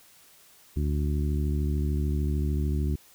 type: harmonic tone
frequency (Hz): 73.42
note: D2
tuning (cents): 0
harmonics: 1 / 2 / 3 / 4 / 5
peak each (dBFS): -25 / -31 / -35 / -37 / -39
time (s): 0.76-2.96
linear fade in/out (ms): 10
effects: white hiss -56 dBFS RMS until 3.14 s